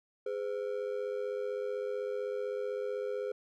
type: ring-modulated tone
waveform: triangle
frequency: 462.1 Hz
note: A#4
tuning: 15 cents flat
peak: -28 dBFS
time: 0.26-3.32 s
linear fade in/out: 5 ms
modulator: 47.9 Hz
effects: none